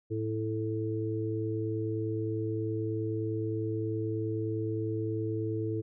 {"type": "harmonic tone", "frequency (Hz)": 109.6, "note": "A2", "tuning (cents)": -6, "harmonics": [1, 3, 4], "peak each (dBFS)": [-33, -34, -35], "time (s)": [0.1, 5.82], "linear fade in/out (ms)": 20, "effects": []}